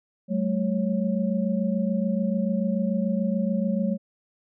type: tone cluster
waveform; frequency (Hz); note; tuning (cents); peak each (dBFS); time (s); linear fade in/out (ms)
sine; 189.3 / 216.2 / 551; F#3 / A3 / C#5; +40 / -30 / -11; -25 / -25 / -31; 0.28-3.98; 50
effects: none